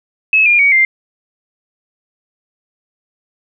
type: tone with pitch steps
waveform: sine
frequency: 2584 / 2411 / 2250 / 2099 Hz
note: E7 / D7 / C#7 / C7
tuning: -35 / +45 / +25 / +5 cents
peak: -7 dBFS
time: 0.33-0.85 s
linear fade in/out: 2 ms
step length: 130 ms
effects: none